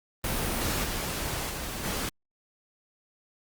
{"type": "noise with level steps", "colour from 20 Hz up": "pink", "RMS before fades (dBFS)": [-29, -32, -35, -31], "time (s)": [0.24, 2.09], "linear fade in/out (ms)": 2, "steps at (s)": [0.83, 1.49, 1.83], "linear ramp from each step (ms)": 20, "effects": ["Opus 32 kbps"]}